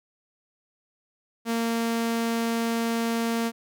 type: tone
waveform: sawtooth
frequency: 230.2 Hz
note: A#3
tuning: 22 cents flat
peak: -20 dBFS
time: 1.45-3.52 s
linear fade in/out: 50 ms
effects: none